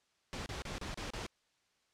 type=noise bursts; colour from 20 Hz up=pink; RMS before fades=-41 dBFS; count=6; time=0.33-1.265 s; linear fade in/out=0 ms; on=130 ms; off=31 ms; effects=white hiss -75 dBFS RMS until 1.93 s + low-pass 6000 Hz 12 dB/octave